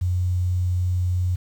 sine tone with quantisation, 90.3 Hz, F#2, 42 cents flat, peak -19 dBFS, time 0.01-1.36 s, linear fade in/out 10 ms, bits 8, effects none

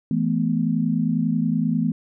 sine chord, E suspended fourth, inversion none, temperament equal with one note detuned, 164.81 / 216.6 / 246.9 Hz, E3 / A3 / B3, 0 / -27 / 0 cents, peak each -23 dBFS, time 0.11-1.92 s, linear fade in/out 2 ms, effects none

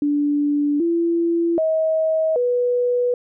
sine tone with pitch steps, 291.1 / 337.8 / 637 / 490.2 Hz, D4 / E4 / D#5 / B4, -15 / +42 / +41 / -13 cents, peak -16 dBFS, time 0.02-3.14 s, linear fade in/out 2 ms, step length 780 ms, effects none

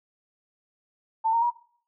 sine tone with pitch steps, 893 / 924 / 956 Hz, A5 / A#5 / A#5, +25 / -16 / +43 cents, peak -20 dBFS, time 1.24-1.51 s, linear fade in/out 20 ms, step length 90 ms, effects noise-tail reverb RT60 0.6 s tail -21 dB re dry

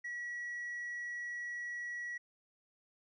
triangle tone with tanh clipping, 1928 Hz, B6, 42 cents flat, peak -39 dBFS, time 0.04-2.18 s, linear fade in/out 10 ms, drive 6 dB, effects none

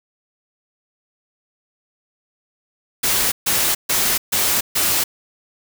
white noise bursts, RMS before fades -18 dBFS, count 5, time 3.03-5.04 s, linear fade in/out 10 ms, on 290 ms, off 140 ms, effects none

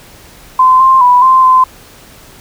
sine tone with pitch steps, 1030 / 1052 / 987 / 1042 / 1030 Hz, C6 / C6 / B5 / C6 / C6, -28 / +9 / -1 / -7 / -28 cents, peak -3 dBFS, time 0.59-1.64 s, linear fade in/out 5 ms, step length 210 ms, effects pink hiss -38 dBFS RMS until 2.4 s

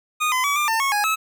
25% pulse tone with pitch steps, 1232 / 1020 / 1140 / 1192 / 899 / 1097 / 828 / 1295 Hz, D#6 / C6 / C#6 / D6 / A5 / C#6 / G#5 / E6, -17 / -44 / +48 / +25 / +37 / -18 / -5 / -31 cents, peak -15 dBFS, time 0.2-1.16 s, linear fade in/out 20 ms, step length 120 ms, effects none

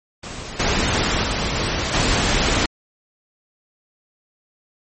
pink noise with level steps, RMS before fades -32 / -19 / -22 / -18 dBFS, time 0.23-2.66 s, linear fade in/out 5 ms, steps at 0.59 / 1.23 / 1.93 s, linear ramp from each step 10 ms, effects MP3 32 kbps

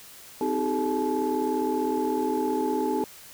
sine tone cluster, 258.4 / 313.9 / 390.7 / 430.3 / 861 Hz, C4 / D#4 / G4 / A4 / A5, -21 / +15 / -6 / -39 / -38 cents, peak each -29 dBFS, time 0.41-3.04 s, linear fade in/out 2 ms, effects tanh soft clip ceiling -16 dBFS + white hiss -47 dBFS RMS until 3.33 s

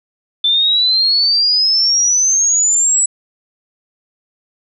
sine exponential sweep, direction up, 3520 to 7902 Hz, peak -10 dBFS, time 0.44-3.06 s, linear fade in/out 5 ms, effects none

